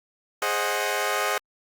15% pulse chord, Ab dominant seventh, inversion none, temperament equal with one note detuned, 415.3 / 527.5 / 622.3 / 740 Hz, Ab4 / C5 / Eb5 / Gb5, 0 / +14 / 0 / 0 cents, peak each -23 dBFS, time 0.42-1.38 s, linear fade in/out 2 ms, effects Opus 48 kbps

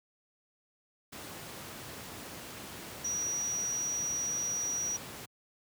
sine tone in noise, 5790 Hz, F#8, 38 cents flat, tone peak -31 dBFS, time 3.04-4.97 s, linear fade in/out 10 ms, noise pink, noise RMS -44 dBFS, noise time 1.12-5.26 s, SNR +10 dB, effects high-pass 100 Hz 12 dB/octave

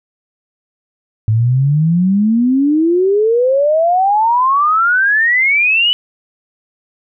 sine exponential sweep, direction up, 106.3 to 3005 Hz, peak -9 dBFS, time 1.28-5.93 s, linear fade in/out 0 ms, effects none

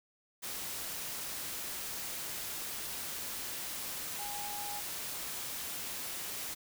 sine tone in noise, 822 Hz, G#5, 18 cents flat, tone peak -42 dBFS, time 4.18-4.81 s, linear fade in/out 20 ms, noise white, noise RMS -40 dBFS, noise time 0.42-6.55 s, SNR -5 dB, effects none

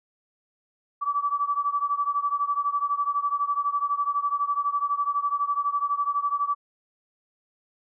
sine beating tone pair, 1148 / 1160 Hz, D6 / D6, -40 / -22 cents, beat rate 12 Hz, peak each -25 / -27 dBFS, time 1.01-6.55 s, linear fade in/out 20 ms, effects none

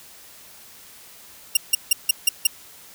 10% pulse tone bursts, 2794 Hz, F7, in tune, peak -4 dBFS, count 6, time 1.55-2.47 s, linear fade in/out 5 ms, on 20 ms, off 160 ms, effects white hiss -46 dBFS RMS until 2.94 s

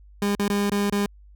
30% pulse tone with dropouts, 202.8 Hz, G#3, 41 cents flat, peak -18 dBFS, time 0.22-1.06 s, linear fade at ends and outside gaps 2 ms, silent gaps 0.351-0.395 / 0.481-0.5 / 0.698-0.718 / 0.898-0.924 s, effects added 50 Hz sine -46 dBFS peak until 1.35 s

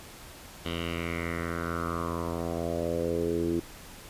10% pulse tone with low-pass filter sweep, 84.4 Hz, E2, 41 cents sharp, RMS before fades -31 dBFS, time 0.65-3.6 s, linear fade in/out 5 ms, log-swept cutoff 3300 to 330 Hz, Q 4.3, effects pink hiss -47 dBFS RMS until 4.09 s + resampled to 32000 Hz

